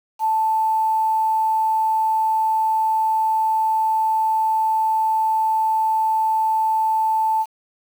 sine tone with quantisation, 880 Hz, A5, in tune, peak -16 dBFS, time 0.19-7.46 s, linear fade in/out 50 ms, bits 7, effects none

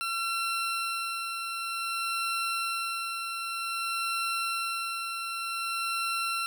20% pulse tone with tremolo, 1355 Hz, E6, 47 cents sharp, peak -23 dBFS, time 0.01-6.46 s, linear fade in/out 0 ms, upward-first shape sine, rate 0.53 Hz, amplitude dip 40%, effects none

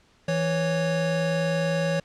square tone pair together, 164.81 / 554.4 Hz, E3 / C#5, 0 / 0 cents, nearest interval octave + major sixth, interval 2100 cents, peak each -26 dBFS, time 0.28-2 s, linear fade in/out 5 ms, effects pink hiss -60 dBFS RMS until 2.04 s + low-pass 6000 Hz 12 dB/octave

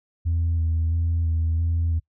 sine tone with vibrato, 82.41 Hz, E2, in tune, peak -18 dBFS, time 0.25-2 s, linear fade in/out 20 ms, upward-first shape square, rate 1.5 Hz, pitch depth 21 cents each way, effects noise-tail reverb RT60 0.1 s tail -24 dB re dry + tanh soft clip ceiling -17 dBFS

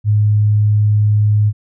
sine tone, 105.2 Hz, G#2, 23 cents sharp, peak -9 dBFS, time 0.04-1.53 s, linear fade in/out 50 ms, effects none

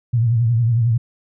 sine tone with vibrato, 116.54 Hz, A#2, in tune, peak -13 dBFS, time 0.13-0.98 s, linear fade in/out 10 ms, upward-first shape triangle, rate 11 Hz, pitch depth 110 cents each way, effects none

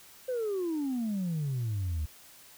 sine exponential sweep, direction down, 523.3 to 73.42 Hz, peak -27 dBFS, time 0.28-2.06 s, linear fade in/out 10 ms, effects tanh soft clip ceiling -27 dBFS + white hiss -54 dBFS RMS until 2.57 s

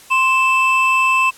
triangle tone pair together, 1046.5 / 2637 Hz, C6 / E7, 0 / 0 cents, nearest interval octave + major third, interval 1600 cents, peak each -13 dBFS, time 0.1-1.31 s, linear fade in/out 20 ms, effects white hiss -43 dBFS RMS until 1.37 s + low-pass 12000 Hz 12 dB/octave

